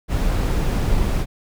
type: noise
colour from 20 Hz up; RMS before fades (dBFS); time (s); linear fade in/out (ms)
brown; -19; 0.08-1.26; 50
effects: none